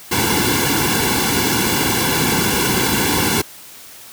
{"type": "noise with comb filter", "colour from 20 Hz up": "pink", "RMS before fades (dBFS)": -17, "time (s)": [0.11, 3.42], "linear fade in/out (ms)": 10, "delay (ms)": 1.6, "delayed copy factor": -0.9, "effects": ["white hiss -39 dBFS RMS until 4.12 s", "high-pass 60 Hz 12 dB/octave"]}